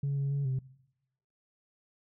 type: tone with pitch steps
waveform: sine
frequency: 140.3 / 138.9 / 140.8 / 131.3 Hz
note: C#3 / C#3 / C#3 / C3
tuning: +21 / +4 / +27 / +6 cents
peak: -26 dBFS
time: 0.03-0.59 s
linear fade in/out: 5 ms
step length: 140 ms
effects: noise-tail reverb RT60 0.9 s tail -22 dB re dry + tanh soft clip ceiling -26 dBFS